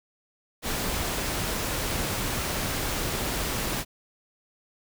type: noise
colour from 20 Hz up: pink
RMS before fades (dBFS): -29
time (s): 0.62-3.85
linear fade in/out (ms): 50
effects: none